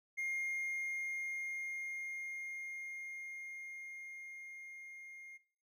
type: tone with level ramp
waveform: triangle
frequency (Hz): 2126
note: C7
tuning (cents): +27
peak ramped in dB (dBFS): -34 to -49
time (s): 0.17-5.38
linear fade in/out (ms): 20
effects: noise-tail reverb RT60 0.6 s tail -19 dB re dry